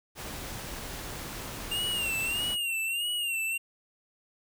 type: noise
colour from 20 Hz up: pink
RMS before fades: -39 dBFS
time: 0.15-2.57 s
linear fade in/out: 50 ms
type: tone with vibrato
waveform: square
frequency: 2784 Hz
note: F7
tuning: 6 cents flat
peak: -29 dBFS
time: 1.71-3.58 s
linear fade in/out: 10 ms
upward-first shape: sine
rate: 1.6 Hz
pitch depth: 86 cents each way
effects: none